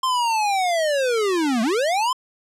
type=linear two-way sweep; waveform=square; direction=down then up; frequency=1056 to 212.3 to 1056 Hz; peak=-19 dBFS; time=0.03-2.13 s; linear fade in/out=5 ms; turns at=1.62 s; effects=low-pass 9000 Hz 12 dB/octave